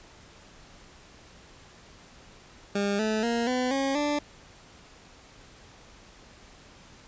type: tone with pitch steps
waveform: 20% pulse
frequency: 201.5 / 217.2 / 234.2 / 252.4 / 272.1 / 293.3 Hz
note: G3 / A3 / A#3 / B3 / C#4 / D4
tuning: +48 / -22 / +8 / +38 / -32 / -2 cents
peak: -20 dBFS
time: 2.75-4.19 s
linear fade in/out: 5 ms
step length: 240 ms
effects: pink hiss -52 dBFS RMS until 7.07 s + resampled to 16000 Hz